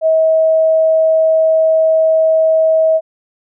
sine tone, 640 Hz, D#5, 49 cents sharp, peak -8 dBFS, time 0.01-3.01 s, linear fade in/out 50 ms, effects none

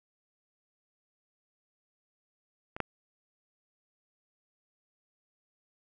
clicks, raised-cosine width 0.5 ms, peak -24 / -14 dBFS, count 2, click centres 2.765 / 2.803 s, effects none

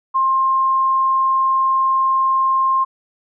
sine tone, 1060 Hz, C6, 22 cents sharp, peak -13 dBFS, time 0.14-2.85 s, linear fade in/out 20 ms, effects none

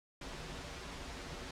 pink noise with comb filter, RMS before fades -45 dBFS, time 0.21-1.51 s, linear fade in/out 5 ms, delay 9.5 ms, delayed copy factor -0.55, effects low-pass 6000 Hz 12 dB/octave

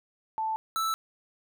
sine / square tone pair in turn, 880 / 1318.5 Hz, A5 / E6, 0 / 0 cents, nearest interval perfect fifth, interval 700 cents, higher second, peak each -27 dBFS, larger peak neither, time 0.38-0.56 / 0.76-0.94 s, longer neither, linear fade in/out 0 ms, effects none

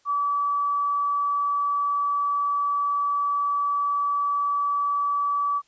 sine tone, 1149 Hz, D6, 38 cents flat, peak -21 dBFS, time 0.05-5.62 s, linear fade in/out 50 ms, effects white hiss -64 dBFS RMS until 5.67 s + resampled to 16000 Hz

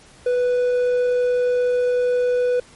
triangle tone, 493.9 Hz, B4, in tune, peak -14 dBFS, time 0.26-2.6 s, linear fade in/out 5 ms, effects pink hiss -48 dBFS RMS until 2.75 s + MP3 48 kbps

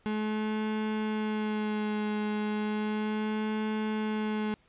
35% pulse tone with vibrato, 213.4 Hz, G#3, 47 cents sharp, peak -27 dBFS, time 0.06-4.54 s, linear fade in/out 0 ms, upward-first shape sine, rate 0.34 Hz, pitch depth 20 cents each way, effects pink hiss -65 dBFS RMS until 4.68 s + resampled to 8000 Hz

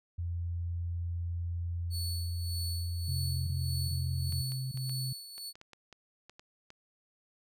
sine tone, 85.8 Hz, F2, 30 cents flat, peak -32 dBFS, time 0.18-4.42 s, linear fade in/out 10 ms
sawtooth tone with tremolo, 4435 Hz, C#8, in tune, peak -34 dBFS, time 1.9-5.53 s, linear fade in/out 50 ms, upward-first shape sine, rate 1.7 Hz, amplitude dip 65%
sine tone bursts, 130 Hz, C3, 11 cents flat, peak -33 dBFS, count 5, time 3.08-5.13 s, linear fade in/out 5 ms, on 390 ms, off 25 ms
clicks, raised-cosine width 0.2 ms, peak -33 dBFS, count 12, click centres 4.324 / 4.52 / 4.774 / 4.895 / 5.38 / 5.555 / 5.614 / 5.733 / 5.927 / 6.296 / 6.395 / 6.704 s
effects none

